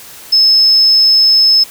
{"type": "tone", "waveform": "sine", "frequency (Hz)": 5210, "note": "E8", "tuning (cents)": -21, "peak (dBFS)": -5, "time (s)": [0.32, 1.64], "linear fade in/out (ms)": 10, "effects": ["white hiss -34 dBFS RMS until 1.7 s"]}